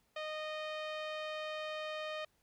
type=tone with low-pass filter; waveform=sawtooth; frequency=617 Hz; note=D#5; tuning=15 cents flat; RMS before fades=-41 dBFS; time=0.16-2.25 s; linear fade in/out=5 ms; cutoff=3300 Hz; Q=1.7; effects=pink hiss -75 dBFS RMS until 2.42 s